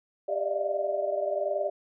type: tone cluster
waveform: sine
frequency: 396.7 / 588 / 609 / 648 / 699 Hz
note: G4 / D5 / D#5 / E5 / F5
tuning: +21 / +2 / -37 / -30 / +1 cents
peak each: -35 / -29 / -32 / -36 / -36 dBFS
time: 0.28-1.7 s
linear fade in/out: 10 ms
effects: none